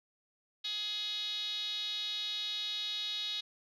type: tone with band-pass filter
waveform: 5% pulse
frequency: 420 Hz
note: G#4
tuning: 19 cents sharp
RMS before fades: -37 dBFS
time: 0.64-3.41 s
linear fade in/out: 10 ms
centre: 3700 Hz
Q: 7.9
effects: none